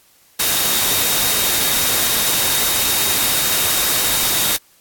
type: tone in noise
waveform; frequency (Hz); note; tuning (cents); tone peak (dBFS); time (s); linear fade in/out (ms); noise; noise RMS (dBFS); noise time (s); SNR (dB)
sine; 3729; A#7; 0; -25; 0.39-4.57; 10; white; -17; 0.39-4.57; -11
effects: white hiss -53 dBFS RMS until 4.8 s + AAC 64 kbps